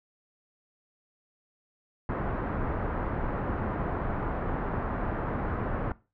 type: low-pass noise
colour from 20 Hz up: pink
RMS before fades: -31 dBFS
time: 2.09-5.92 s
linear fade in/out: 2 ms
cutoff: 1500 Hz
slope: 24 dB/octave
effects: noise-tail reverb RT60 0.3 s tail -20 dB re dry